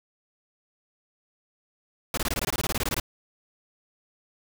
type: noise bursts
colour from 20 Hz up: pink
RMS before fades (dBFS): -27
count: 16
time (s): 2.14-2.999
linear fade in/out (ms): 2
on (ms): 34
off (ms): 21
effects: none